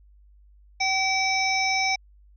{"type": "harmonic tone with a mistuned harmonic", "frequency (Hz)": 766, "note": "G5", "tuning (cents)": -40, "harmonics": [1, 3, 5, 7, 8], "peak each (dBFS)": [-26, -24, -36, -28, -35], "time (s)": [0.8, 1.96], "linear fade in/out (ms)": 10, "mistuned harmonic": 8, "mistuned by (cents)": -16, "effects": ["added 50 Hz sine -51 dBFS peak until 2.36 s"]}